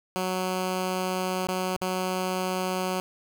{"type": "tone with dropouts", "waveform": "10% pulse", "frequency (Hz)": 185, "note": "F#3", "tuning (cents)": 0, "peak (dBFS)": -18, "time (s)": [0.16, 3], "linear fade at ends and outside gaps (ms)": 0, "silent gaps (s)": [[1.47, 1.486], [1.765, 1.815]], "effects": []}